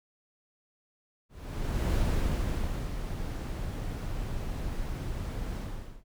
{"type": "noise with ADSR envelope", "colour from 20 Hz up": "brown", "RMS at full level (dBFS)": -26, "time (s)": [1.29, 6.04], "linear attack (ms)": 650, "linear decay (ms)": 960, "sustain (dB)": -8, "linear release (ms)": 470, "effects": []}